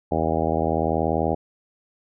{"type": "harmonic tone", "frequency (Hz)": 80.3, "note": "E2", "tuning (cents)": -45, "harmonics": [1, 2, 3, 4, 5, 6, 7, 8, 9, 10], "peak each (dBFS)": [-29, -29, -29, -29, -29, -29, -29, -29, -29, -29], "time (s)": [0.11, 1.35], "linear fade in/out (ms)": 10, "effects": []}